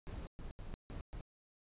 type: noise bursts at uneven times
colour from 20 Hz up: brown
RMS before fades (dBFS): -45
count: 5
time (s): 0.07-0.27 / 0.39-0.51 / 0.59-0.74 / 0.9-1.01 / 1.13-1.21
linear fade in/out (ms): 0
effects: resampled to 8000 Hz